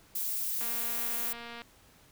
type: noise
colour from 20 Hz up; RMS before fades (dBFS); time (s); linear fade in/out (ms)
violet; -33; 0.15-1.33; 5
type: click train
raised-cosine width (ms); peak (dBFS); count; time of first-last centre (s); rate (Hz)
0.3; -28; 238; 0.61-1.619; 235
effects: pink hiss -60 dBFS RMS until 2.11 s